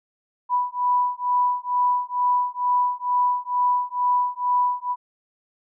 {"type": "beating tone pair", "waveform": "sine", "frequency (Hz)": [986, 988.2], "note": ["B5", "B5"], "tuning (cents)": [-3, 1], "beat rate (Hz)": 2.2, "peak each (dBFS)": -22, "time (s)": [0.49, 4.96], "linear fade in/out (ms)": 50, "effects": []}